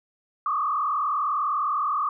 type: tone with frequency modulation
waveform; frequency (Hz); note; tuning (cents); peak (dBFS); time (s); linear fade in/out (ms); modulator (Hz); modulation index
sine; 1174.7; D6; 0; -22; 0.46-2.09; 2; 39.6; 2
effects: none